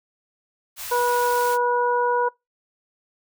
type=band-stop noise; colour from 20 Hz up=white; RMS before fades=-33 dBFS; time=0.76-1.58 s; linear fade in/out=50 ms; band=100 to 700 Hz; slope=24 dB/octave
type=harmonic tone; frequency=486.2 Hz; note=B4; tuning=27 cents flat; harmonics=1 / 2 / 3; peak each=-22 / -21 / -29 dBFS; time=0.91-2.29 s; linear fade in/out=10 ms
effects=noise-tail reverb RT60 0.2 s tail -25 dB re dry